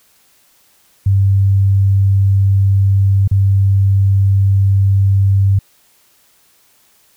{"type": "tone with dropouts", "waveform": "sine", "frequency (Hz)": 98, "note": "G2", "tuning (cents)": 0, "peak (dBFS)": -8, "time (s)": [1.06, 5.59], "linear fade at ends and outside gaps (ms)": 5, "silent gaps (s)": [3.277, 3.312], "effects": ["white hiss -53 dBFS RMS until 7.16 s"]}